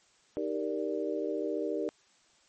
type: chord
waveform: sine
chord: Eb major seventh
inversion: none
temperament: equal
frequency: 311.1 / 392 / 466.2 / 587.3 Hz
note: Eb4 / G4 / Bb4 / D5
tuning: 0 / 0 / 0 / 0 cents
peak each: -35 / -35 / -35 / -37 dBFS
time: 0.37-1.89 s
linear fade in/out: 0 ms
effects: white hiss -65 dBFS RMS until 2.48 s + MP3 32 kbps